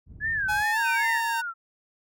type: low-pass noise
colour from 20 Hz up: pink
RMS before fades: -38 dBFS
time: 0.06-0.65 s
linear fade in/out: 50 ms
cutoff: 100 Hz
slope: 12 dB/octave
type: tone with vibrato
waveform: sine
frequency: 1661.2 Hz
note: G#6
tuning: in tune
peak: -24 dBFS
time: 0.2-1.21 s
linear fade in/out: 50 ms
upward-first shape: sine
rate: 2.5 Hz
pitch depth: 160 cents each way
type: tone with pitch glide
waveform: 45% pulse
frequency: 840 to 921.3 Hz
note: G#5 to A#5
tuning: +19 to -21 cents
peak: -26 dBFS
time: 0.48-1.42 s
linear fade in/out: 20 ms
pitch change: +160 cents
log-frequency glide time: 0.71-0.79 s
type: exponential sweep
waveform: sine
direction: down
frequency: 2589 to 1318.5 Hz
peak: -29 dBFS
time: 0.83-1.54 s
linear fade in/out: 50 ms
effects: high-pass 60 Hz 12 dB/octave